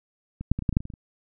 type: clicks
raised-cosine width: 5 ms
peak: -21 / -7 / -16 / -20 / -10 / -17 / -7 / -23 / -23 / -25 / -30 dBFS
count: 11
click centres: 0.41 / 0.516 / 0.59 / 0.623 / 0.692 / 0.727 / 0.769 / 0.805 / 0.854 / 0.902 / 0.938 s
effects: none